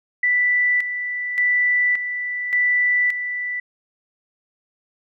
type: tone with tremolo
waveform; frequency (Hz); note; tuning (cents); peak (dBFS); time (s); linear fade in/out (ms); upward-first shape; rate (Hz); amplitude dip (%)
sine; 1975.5; B6; 0; -15; 0.23-3.6; 5; square; 0.87; 60
effects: none